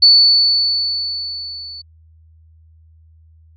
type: tone with level ramp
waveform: sine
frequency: 4470 Hz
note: C#8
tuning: 14 cents sharp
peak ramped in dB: -4 to -30 dBFS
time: 0.02-1.82 s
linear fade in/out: 10 ms
effects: added 80 Hz sine -45 dBFS peak until 3.56 s